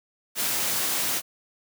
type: high-pass noise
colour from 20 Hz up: white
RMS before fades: -26 dBFS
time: 0.35-1.22 s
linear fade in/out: 50 ms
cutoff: 120 Hz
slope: 12 dB/octave
effects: none